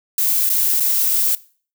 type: noise with dropouts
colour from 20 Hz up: violet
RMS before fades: -17 dBFS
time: 0.18-1.35 s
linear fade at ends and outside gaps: 2 ms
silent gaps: 0.493-0.499 / 0.8-0.804 s
effects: noise-tail reverb RT60 0.4 s tail -19 dB re dry